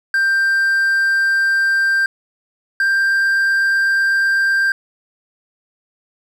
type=tone pair in turn; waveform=triangle; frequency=1575 / 1582 Hz; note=G6 / G6; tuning=+8 / +15 cents; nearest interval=unison; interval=7 cents; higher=second; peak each=-11 dBFS; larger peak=neither; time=0.14-2.06 / 2.8-4.72 s; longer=neither; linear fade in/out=2 ms; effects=none